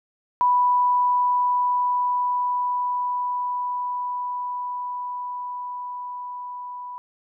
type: tone with level ramp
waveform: sine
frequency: 987 Hz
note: B5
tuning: 1 cent flat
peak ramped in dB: -15 to -32 dBFS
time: 0.41-6.98 s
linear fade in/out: 0 ms
effects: none